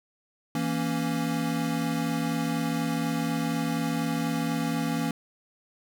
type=chord; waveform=square; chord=A# diminished; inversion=second; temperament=equal; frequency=164.81 / 233.1 / 277.2 Hz; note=E3 / A#3 / C#4; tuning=0 / 0 / 0 cents; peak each=-31 dBFS; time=0.55-5.11 s; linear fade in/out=2 ms; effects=none